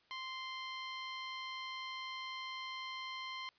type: tone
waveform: 15% pulse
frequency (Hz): 1044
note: C6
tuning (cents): -4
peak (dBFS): -35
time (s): 0.11-3.49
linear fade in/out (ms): 0
effects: white hiss -71 dBFS RMS until 3.58 s + resampled to 11025 Hz

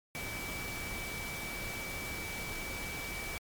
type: tone in noise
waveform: sine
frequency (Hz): 2301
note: D7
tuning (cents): -36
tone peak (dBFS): -41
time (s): 0.15-3.38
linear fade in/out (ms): 0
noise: pink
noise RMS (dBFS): -41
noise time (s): 0.15-3.38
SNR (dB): -3
effects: MP3 96 kbps

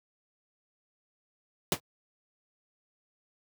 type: noise with exponential decay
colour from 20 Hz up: pink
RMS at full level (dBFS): -21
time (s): 1.72-1.8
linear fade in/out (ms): 1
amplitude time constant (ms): 16
effects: high-pass 100 Hz 12 dB/octave

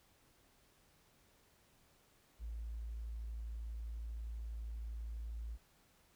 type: tone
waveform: triangle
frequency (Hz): 56.2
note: A1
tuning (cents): +37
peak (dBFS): -37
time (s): 2.39-5.58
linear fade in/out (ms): 50
effects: tanh soft clip ceiling -39 dBFS + pink hiss -70 dBFS RMS until 6.15 s

